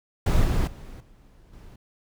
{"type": "noise with level steps", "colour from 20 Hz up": "brown", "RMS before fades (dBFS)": [-20, -23, -40, -52, -45], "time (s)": [0.26, 1.76], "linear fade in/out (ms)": 5, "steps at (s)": [0.44, 0.67, 1, 1.53], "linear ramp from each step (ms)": 5, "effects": []}